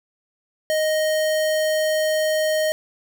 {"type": "tone", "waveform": "square", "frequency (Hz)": 622.3, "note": "D#5", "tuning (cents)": 0, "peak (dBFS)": -19, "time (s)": [0.7, 2.72], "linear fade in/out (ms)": 0, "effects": []}